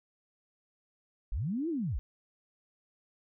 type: linear two-way sweep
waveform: sine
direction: up then down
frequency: 32.99 to 349.2 to 32.99 Hz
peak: -30 dBFS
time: 1.32-1.99 s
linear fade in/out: 0 ms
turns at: 1.69 s
effects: none